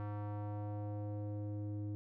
square tone with low-pass filter sweep, 103.83 Hz, G#2, in tune, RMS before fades -41 dBFS, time 0-1.95 s, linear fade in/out 0 ms, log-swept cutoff 1200 to 330 Hz, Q 1.6, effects none

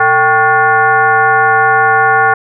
sine tone with frequency modulation, 1108.7 Hz, C#6, in tune, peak -6 dBFS, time 0-2.34 s, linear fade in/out 5 ms, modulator 330 Hz, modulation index 1.7, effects none

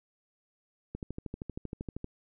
click train, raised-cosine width 3 ms, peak -24 dBFS, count 15, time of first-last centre 0.95-2.044 s, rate 12.8 Hz, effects none

